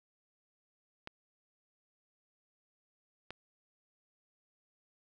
clicks, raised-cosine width 0.3 ms, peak -26 dBFS, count 2, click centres 1.074 / 3.306 s, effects none

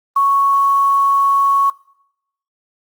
sine tone with quantisation, 1108.7 Hz, C#6, in tune, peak -10 dBFS, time 0.16-1.7 s, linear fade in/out 5 ms, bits 6, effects noise-tail reverb RT60 0.8 s tail -23 dB re dry + Opus 24 kbps

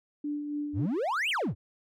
sine tone with tremolo, 293.7 Hz, D4, in tune, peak -29 dBFS, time 0.24-0.86 s, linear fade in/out 5 ms, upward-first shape sine, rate 3.6 Hz, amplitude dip 40%
triangle exponential two-way sweep, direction up then down, 75.8 to 3224 to 75.8 Hz, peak -25 dBFS, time 0.73-1.55 s, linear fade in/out 50 ms, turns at 1.3 s
effects none

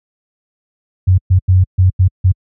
sine tone bursts at uneven times, 92.6 Hz, F#2, 2 cents sharp, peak -5 dBFS, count 6, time 1.07-1.18 / 1.3-1.39 / 1.48-1.64 / 1.78-1.9 / 1.99-2.08 / 2.24-2.32 s, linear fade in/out 10 ms, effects high-pass 60 Hz 12 dB/octave

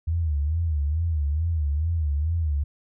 sine tone with vibrato, 77.78 Hz, D#2, in tune, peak -21 dBFS, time 0.07-2.64 s, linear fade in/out 10 ms, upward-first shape sine, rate 2.3 Hz, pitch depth 150 cents each way, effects none

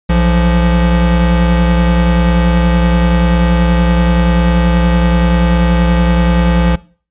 square tone pair together, 61 / 172.53 Hz, B1 / F3, -21 / -21 cents, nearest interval octave + tritone, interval 1800 cents, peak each -12 dBFS, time 0.09-6.76 s, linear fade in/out 10 ms, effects noise-tail reverb RT60 0.4 s tail -20 dB re dry + resampled to 8000 Hz

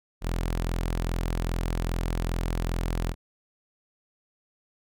sawtooth tone, 42.48 Hz, F1, 47 cents flat, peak -22 dBFS, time 0.21-3.15 s, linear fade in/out 50 ms, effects none

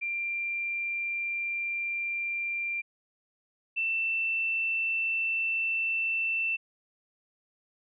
sine tone pair in turn, 2375 / 2674 Hz, D7 / E7, +19 / +24 cents, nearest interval major second, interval 205 cents, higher second, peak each -29 / -26 dBFS, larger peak second, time 0.01-2.82 / 3.76-6.57 s, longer neither, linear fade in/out 20 ms, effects none

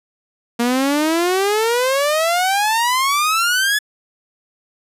sawtooth exponential sweep, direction up, 233.1 to 1724 Hz, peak -11 dBFS, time 0.59-3.79 s, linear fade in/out 10 ms, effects resampled to 32000 Hz

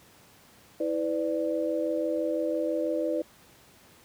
sine tone cluster, 324.9 / 502 / 588 Hz, E4 / B4 / D5, -25 / +28 / +2 cents, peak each -30 dBFS, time 0.8-3.22 s, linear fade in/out 5 ms, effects pink hiss -56 dBFS RMS until 4.04 s + high-pass 80 Hz 12 dB/octave

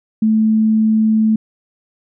sine tone, 218.7 Hz, A3, 10 cents flat, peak -10 dBFS, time 0.22-1.36 s, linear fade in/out 5 ms, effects none

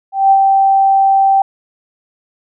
sine tone with ADSR envelope, 780 Hz, G5, 9 cents flat, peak -4 dBFS, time 0.12-1.42 s, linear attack 190 ms, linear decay 60 ms, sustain -3 dB, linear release 3 ms, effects none

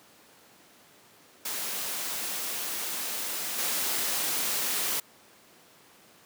white noise with level steps, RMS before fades -33 / -29 dBFS, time 1.45-5 s, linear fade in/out 5 ms, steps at 3.58 s, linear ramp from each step 10 ms, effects pink hiss -56 dBFS RMS until 6.25 s + high-pass 200 Hz 12 dB/octave

